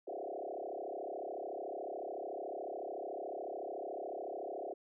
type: tone with frequency modulation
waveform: sine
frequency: 544 Hz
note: C#5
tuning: 33 cents flat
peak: -39 dBFS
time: 0.07-4.74 s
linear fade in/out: 10 ms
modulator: 33.8 Hz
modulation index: 5.7
effects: none